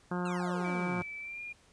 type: harmonic tone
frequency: 178.4 Hz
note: F3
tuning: 37 cents sharp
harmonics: 1 / 2 / 3 / 4 / 5 / 6 / 7 / 8 / 9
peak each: -33 / -38 / -44 / -44 / -42 / -44 / -44 / -45 / -48 dBFS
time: 0.11-1.02 s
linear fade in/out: 5 ms
type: exponential sweep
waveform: 25% pulse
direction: down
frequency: 1430 to 92.5 Hz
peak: -38 dBFS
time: 0.25-1.03 s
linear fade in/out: 5 ms
type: tone with pitch glide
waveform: sine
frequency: 2314 to 2415 Hz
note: D7 to D7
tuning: -26 to +48 cents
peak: -39 dBFS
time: 0.64-1.53 s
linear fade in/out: 10 ms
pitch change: +74 cents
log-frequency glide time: 1.2-1.41 s
effects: pink hiss -63 dBFS RMS until 1.72 s + resampled to 22050 Hz